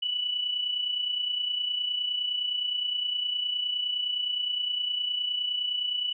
sine tone with amplitude modulation, 2960 Hz, F#7, in tune, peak -24 dBFS, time 0.02-6.13 s, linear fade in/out 10 ms, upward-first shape sine, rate 29.7 Hz, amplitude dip 55%, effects none

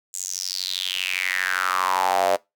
square tone with high-pass filter sweep, 46.25 Hz, F#1, in tune, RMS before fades -24 dBFS, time 0.13-2.37 s, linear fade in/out 20 ms, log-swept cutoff 7600 to 590 Hz, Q 5.9, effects noise-tail reverb RT60 0.2 s tail -22 dB re dry

